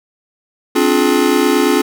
square chord, D half-diminished seventh, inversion third, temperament just, 264.3 / 293.7 / 352.4 / 422.9 Hz, C4 / D4 / F4 / Ab4, +18 / 0 / +16 / +31 cents, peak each -17 dBFS, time 0.75-1.82 s, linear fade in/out 10 ms, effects none

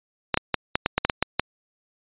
clicks, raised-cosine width 0.3 ms, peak -3 dBFS, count 10, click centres 0.343 / 0.374 / 0.543 / 0.755 / 0.861 / 0.98 / 1.05 / 1.098 / 1.226 / 1.396 s, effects resampled to 8000 Hz

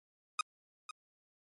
sawtooth tone with echo, 1249 Hz, D#6, 6 cents sharp, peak -25 dBFS, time 0.39-0.41 s, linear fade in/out 2 ms, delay 500 ms, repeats 1, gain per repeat -13 dB, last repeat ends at 0.91 s, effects MP3 48 kbps

